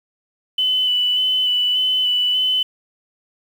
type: tone with vibrato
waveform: sine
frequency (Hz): 2999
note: F#7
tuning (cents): +23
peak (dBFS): -15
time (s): 0.58-2.63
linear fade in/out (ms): 5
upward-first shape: square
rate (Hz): 1.7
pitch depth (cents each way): 15
effects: 7-bit